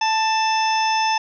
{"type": "harmonic tone with a mistuned harmonic", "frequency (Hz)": 880, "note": "A5", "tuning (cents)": 0, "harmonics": [1, 2, 3, 4, 6, 7], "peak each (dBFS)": [-18, -29, -26, -31, -27, -34], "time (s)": [0.01, 1.18], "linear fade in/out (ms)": 5, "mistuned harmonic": 2, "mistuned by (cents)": 21, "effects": []}